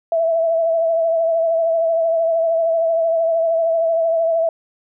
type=tone with vibrato; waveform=sine; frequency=659.3 Hz; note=E5; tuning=in tune; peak=-14 dBFS; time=0.12-4.49 s; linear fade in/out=2 ms; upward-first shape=triangle; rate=13 Hz; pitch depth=41 cents each way; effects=none